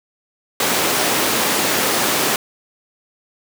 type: high-pass noise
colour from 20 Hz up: pink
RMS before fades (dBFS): -18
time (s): 0.6-2.36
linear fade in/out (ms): 2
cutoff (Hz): 270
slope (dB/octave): 12
effects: none